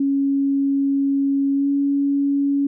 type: tone with pitch glide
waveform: sine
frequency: 276.7 to 280.7 Hz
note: C#4 to C#4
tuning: -3 to +22 cents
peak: -16 dBFS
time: 0-2.67 s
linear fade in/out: 5 ms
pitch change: +25 cents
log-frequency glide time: 1.54-1.68 s
effects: none